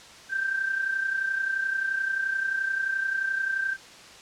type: tone with amplitude modulation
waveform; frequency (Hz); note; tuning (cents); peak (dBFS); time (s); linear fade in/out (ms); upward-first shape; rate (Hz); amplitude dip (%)
sine; 1568; G6; 0; -22; 0.29-3.77; 50; sine; 31.5; 60
effects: white hiss -47 dBFS RMS until 4.21 s + low-pass 6000 Hz 12 dB/octave